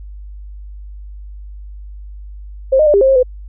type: tone with pitch steps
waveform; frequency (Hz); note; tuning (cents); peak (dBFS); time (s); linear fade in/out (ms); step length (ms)
sine; 531 / 615 / 592 / 400.4 / 531 / 536 / 505; C5 / D#5 / D5 / G4 / C5 / C5 / B4; +25 / -20 / +14 / +37 / +25 / +42 / +39; -7; 2.72-3.231; 10; 73
effects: added 50 Hz sine -29 dBFS peak until 3.48 s